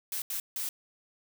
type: noise bursts at uneven times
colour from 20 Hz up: blue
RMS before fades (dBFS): -34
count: 3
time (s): 0.12-0.22 / 0.3-0.4 / 0.56-0.69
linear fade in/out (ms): 2
effects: none